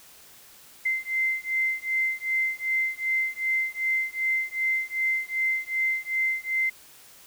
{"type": "beating tone pair", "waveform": "sine", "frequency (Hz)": [2076, 2078.6], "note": ["C7", "C7"], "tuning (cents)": [-14, -12], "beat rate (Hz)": 2.6, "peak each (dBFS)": -27, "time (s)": [0.85, 6.7], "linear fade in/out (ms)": 10, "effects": ["white hiss -51 dBFS RMS until 7.26 s"]}